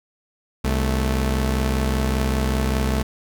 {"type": "tone pair together", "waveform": "sawtooth", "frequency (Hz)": [65.1, 218.8], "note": ["C2", "A3"], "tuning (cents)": [-8, -9], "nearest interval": "octave + major sixth", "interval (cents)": 2099, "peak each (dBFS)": [-16, -21], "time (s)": [0.64, 3.03], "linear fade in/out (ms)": 10, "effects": []}